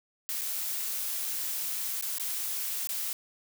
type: noise with dropouts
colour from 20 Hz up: blue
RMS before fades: -33 dBFS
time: 0.29-3.13 s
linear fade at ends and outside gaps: 0 ms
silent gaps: 0.411-0.417 / 2.011-2.024 / 2.183-2.198 / 2.872-2.891 s
effects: none